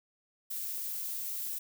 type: noise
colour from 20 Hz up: violet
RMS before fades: -37 dBFS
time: 0.5-1.59 s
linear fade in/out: 10 ms
effects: none